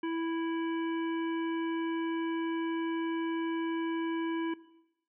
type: harmonic tone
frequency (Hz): 329.6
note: E4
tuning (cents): 0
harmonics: 1 / 3 / 5 / 7 / 9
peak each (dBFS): -31 / -41 / -45 / -48 / -50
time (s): 0.03-4.54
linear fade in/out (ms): 5
effects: noise-tail reverb RT60 0.9 s tail -18 dB re dry